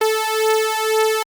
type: beating tone pair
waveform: sawtooth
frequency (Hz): 436.7 / 438.7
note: A4 / A4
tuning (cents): -13 / -5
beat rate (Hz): 2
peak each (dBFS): -15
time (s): 0.01-1.23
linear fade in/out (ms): 5
effects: Opus 32 kbps